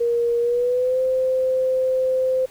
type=tone with pitch glide; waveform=sine; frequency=472.1 to 517.8 Hz; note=A#4 to C5; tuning=+22 to -18 cents; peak=-17 dBFS; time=0-2.46 s; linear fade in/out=10 ms; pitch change=+160 cents; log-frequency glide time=0.4-1.01 s; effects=pink hiss -49 dBFS RMS until 2.5 s